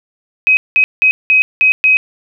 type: tone bursts at uneven times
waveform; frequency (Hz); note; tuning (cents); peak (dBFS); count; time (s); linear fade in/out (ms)
sine; 2531; D#7; +29; -6; 6; 0.47-0.57 / 0.76-0.84 / 1.02-1.11 / 1.3-1.42 / 1.61-1.72 / 1.84-1.97; 0
effects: none